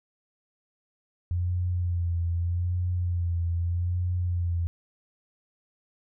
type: tone with vibrato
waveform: sine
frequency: 87.31 Hz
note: F2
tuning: in tune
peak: -24 dBFS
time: 1.31-4.67 s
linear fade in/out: 0 ms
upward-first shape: sine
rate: 0.81 Hz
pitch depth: 44 cents each way
effects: none